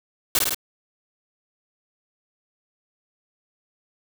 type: noise with echo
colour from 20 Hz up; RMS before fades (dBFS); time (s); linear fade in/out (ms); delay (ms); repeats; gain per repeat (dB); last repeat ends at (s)
white; -19; 0.35-0.39; 2; 52; 3; -2; 0.546
effects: none